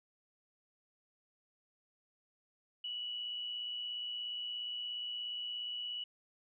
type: tone with amplitude modulation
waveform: sine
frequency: 2942 Hz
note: F#7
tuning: 11 cents flat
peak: -36 dBFS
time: 2.84-6.04 s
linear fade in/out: 5 ms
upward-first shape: sine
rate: 117 Hz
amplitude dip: 40%
effects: none